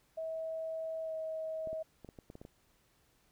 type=tone with pitch glide; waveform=sine; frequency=645 to 637.6 Hz; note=E5 to D#5; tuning=-38 to +42 cents; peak=-36 dBFS; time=0.17-1.83 s; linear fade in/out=10 ms; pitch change=-20 cents; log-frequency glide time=1.02-1.14 s
type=clicks; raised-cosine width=2 ms; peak=-35 dBFS; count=9; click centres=1.673 / 1.73 / 2.047 / 2.089 / 2.188 / 2.301 / 2.354 / 2.415 / 2.451 s
effects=pink hiss -71 dBFS RMS until 3.31 s